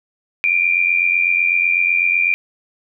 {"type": "tone pair together", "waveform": "sine", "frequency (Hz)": [2349, 2437], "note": ["D7", "D#7"], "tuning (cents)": [0, -37], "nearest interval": "minor second", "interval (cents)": 63, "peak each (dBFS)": -16, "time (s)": [0.44, 2.34], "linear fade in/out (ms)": 0, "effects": []}